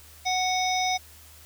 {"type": "harmonic tone", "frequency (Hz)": 740, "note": "F#5", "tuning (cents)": 0, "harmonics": [1, 3, 5, 7, 8], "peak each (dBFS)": [-25, -30, -32, -33, -34], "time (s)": [0.25, 0.98], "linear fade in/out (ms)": 20, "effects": ["added 77 Hz sine -52 dBFS peak until 1.45 s", "white hiss -51 dBFS RMS until 1.45 s"]}